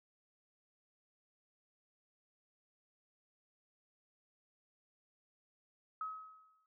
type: tone with exponential decay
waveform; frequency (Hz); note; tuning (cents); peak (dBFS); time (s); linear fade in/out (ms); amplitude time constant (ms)
sine; 1277; D#6; +45; -36; 6.01-6.66; 2; 140
effects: none